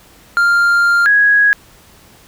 triangle / sine tone pair in turn, 1396.9 / 1661.2 Hz, F6 / G#6, 0 / 0 cents, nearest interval minor third, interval 300 cents, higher second, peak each -7 dBFS, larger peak neither, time 0.37-1.06 / 1.06-1.53 s, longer first, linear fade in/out 0 ms, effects pink hiss -45 dBFS RMS until 2.27 s

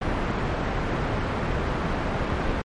pink low-pass noise, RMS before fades -26 dBFS, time 0.01-2.62 s, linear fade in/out 10 ms, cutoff 1700 Hz, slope 12 dB/octave, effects MP3 48 kbps

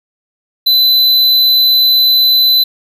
square tone, 4016 Hz, B7, 28 cents sharp, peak -7 dBFS, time 0.66-2.64 s, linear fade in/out 10 ms, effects 8-bit

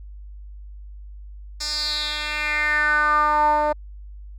10% pulse tone with band-pass filter sweep, 300.4 Hz, D4, 39 cents sharp, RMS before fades -21 dBFS, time 1.6-3.73 s, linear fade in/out 10 ms, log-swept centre 5700 to 690 Hz, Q 4.8, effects added 50 Hz sine -36 dBFS peak until 4.38 s

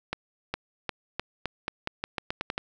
accelerating click train, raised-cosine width 0.3 ms, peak -13 dBFS, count 13, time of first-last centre 0.13-2.579 s, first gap 410 ms, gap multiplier 0.86, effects none

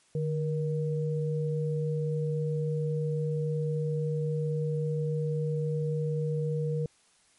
sine tone pair together, 150.61 / 474.3 Hz, D3 / A#4, +44 / +30 cents, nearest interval octave + minor sixth, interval 1986 cents, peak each -28 / -32 dBFS, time 0.15-6.86 s, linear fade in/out 2 ms, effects white hiss -64 dBFS RMS until 7.38 s + MP3 48 kbps

